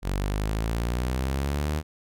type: exponential sweep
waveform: sawtooth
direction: up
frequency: 46.25 to 77.78 Hz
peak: -21 dBFS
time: 0.02-1.83 s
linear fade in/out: 50 ms
effects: none